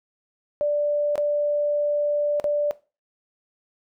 sine tone with dropouts, 587.3 Hz, D5, in tune, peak -19 dBFS, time 0.61-2.71 s, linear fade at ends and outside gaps 0 ms, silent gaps 1.156-1.179 / 2.399-2.442 s, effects noise-tail reverb RT60 0.3 s tail -18 dB re dry

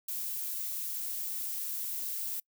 violet noise, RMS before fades -36 dBFS, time 0.08-2.4 s, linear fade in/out 5 ms, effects noise-tail reverb RT60 0.1 s tail -26 dB re dry

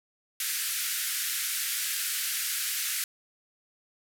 white band-pass noise, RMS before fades -31 dBFS, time 0.4-3.04 s, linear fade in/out 2 ms, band 1400 to 15000 Hz, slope 48 dB/octave, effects none

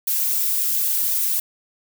violet noise with flanger, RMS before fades -21 dBFS, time 0.07-1.4 s, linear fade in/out 5 ms, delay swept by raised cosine 1.1 to 4.5 ms, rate 3.8 Hz, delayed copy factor +0.8, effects none

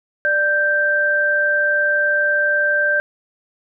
sine tone pair together, 590.6 / 1568 Hz, D5 / G6, +10 / 0 cents, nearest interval octave + perfect fourth, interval 1690 cents, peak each -21 / -15 dBFS, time 0.25-3 s, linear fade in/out 0 ms, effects none

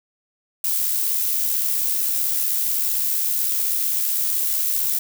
violet noise with amplitude modulation, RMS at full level -20 dBFS, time 0.64-4.99 s, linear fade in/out 5 ms, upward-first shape sine, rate 75.7 Hz, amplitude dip 35%, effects none

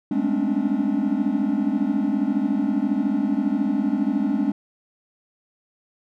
triangle tone cluster, 200 / 214.6 / 258.8 / 280.5 / 293.3 Hz, G3 / A3 / C4 / C#4 / D4, +35 / -43 / -19 / +21 / -2 cents, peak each -26 / -23 / -24 / -24 / -24 dBFS, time 0.11-4.52 s, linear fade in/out 5 ms, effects none

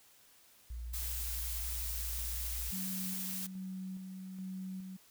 sine tone, 59 Hz, A#1, 22 cents sharp, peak -39 dBFS, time 0.7-2.71 s, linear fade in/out 5 ms
blue noise, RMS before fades -40 dBFS, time 0.93-3.47 s, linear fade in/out 10 ms
sine tone with tremolo, 187.9 Hz, F#3, 27 cents sharp, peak -39 dBFS, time 2.72-4.97 s, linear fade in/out 10 ms, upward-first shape square, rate 1.2 Hz, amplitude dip 35%
effects white hiss -63 dBFS RMS until 5.1 s

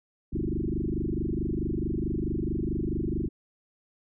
sine tone with frequency modulation, 192 Hz, G3, 36 cents flat, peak -26 dBFS, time 0.32-3.29 s, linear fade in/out 20 ms, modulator 24.6 Hz, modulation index 7, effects none

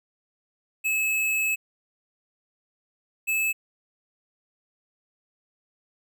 square tone pair in turn, 2591 / 2606 Hz, E7 / E7, -30 / -20 cents, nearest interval unison, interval 10 cents, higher second, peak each -23 dBFS, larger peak neither, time 0.84-1.56 / 3.27-3.53 s, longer first, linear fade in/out 20 ms, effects none

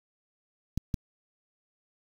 clicks, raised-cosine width 5 ms, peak -16 dBFS, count 2, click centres 0.776 / 0.942 s, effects 7-bit

